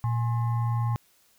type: tone with frequency modulation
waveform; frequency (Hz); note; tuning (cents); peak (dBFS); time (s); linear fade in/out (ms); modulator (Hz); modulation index
sine; 116.54; A#2; 0; -23; 0.04-0.96; 0; 949; 0.4
effects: white hiss -63 dBFS RMS until 1.38 s